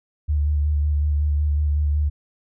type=tone with vibrato; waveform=sine; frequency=74 Hz; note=D2; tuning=14 cents sharp; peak=-17 dBFS; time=0.28-2.1 s; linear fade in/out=20 ms; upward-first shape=square; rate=5.4 Hz; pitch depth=22 cents each way; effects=none